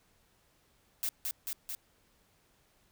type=noise with echo; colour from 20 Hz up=blue; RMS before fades=-33 dBFS; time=1.03-1.09 s; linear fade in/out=0 ms; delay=220 ms; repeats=3; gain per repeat=-2 dB; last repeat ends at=1.75 s; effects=pink hiss -69 dBFS RMS until 2.91 s